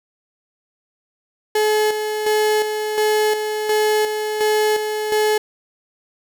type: tone with tremolo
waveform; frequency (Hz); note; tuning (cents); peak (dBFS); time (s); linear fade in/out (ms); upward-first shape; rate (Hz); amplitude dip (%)
35% pulse; 427.1; G#4; +48; -13; 1.55-5.38; 5; square; 1.4; 50
effects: none